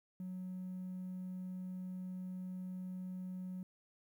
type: tone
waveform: triangle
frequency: 184.1 Hz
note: F#3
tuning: 8 cents flat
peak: -38 dBFS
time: 0.2-3.63 s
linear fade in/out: 2 ms
effects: tanh soft clip ceiling -37 dBFS + 12-bit